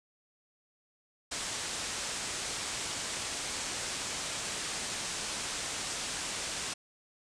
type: low-pass noise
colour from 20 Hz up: white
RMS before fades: -37 dBFS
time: 1.31-6.74 s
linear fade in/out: 10 ms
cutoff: 8900 Hz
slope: 48 dB/octave
effects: none